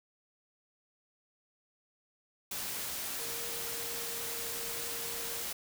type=tone in noise; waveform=sine; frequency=466.2 Hz; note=A#4; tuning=in tune; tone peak=-47 dBFS; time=3.19-5.43 s; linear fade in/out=5 ms; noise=white; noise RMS=-38 dBFS; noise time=2.51-5.53 s; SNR=-12 dB; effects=none